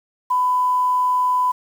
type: tone with quantisation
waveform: sine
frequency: 1000 Hz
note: B5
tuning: 21 cents sharp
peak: -15 dBFS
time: 0.3-1.52 s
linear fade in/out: 10 ms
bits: 7
effects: none